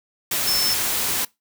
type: tone in noise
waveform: sine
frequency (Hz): 5300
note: E8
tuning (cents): +9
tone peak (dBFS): -20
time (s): 0.47-0.74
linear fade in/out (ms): 5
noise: white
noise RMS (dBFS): -23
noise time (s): 0.31-1.25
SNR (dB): 0
effects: noise-tail reverb RT60 0.2 s tail -23 dB re dry